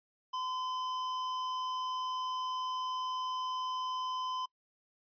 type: tone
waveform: square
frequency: 1021 Hz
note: C6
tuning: 43 cents flat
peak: -35 dBFS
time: 0.33-4.46 s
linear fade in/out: 10 ms
effects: noise-tail reverb RT60 0.1 s tail -24 dB re dry + resampled to 11025 Hz